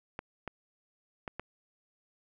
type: clicks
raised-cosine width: 0.5 ms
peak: -22 dBFS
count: 4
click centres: 0.191 / 0.477 / 1.278 / 1.396 s
effects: none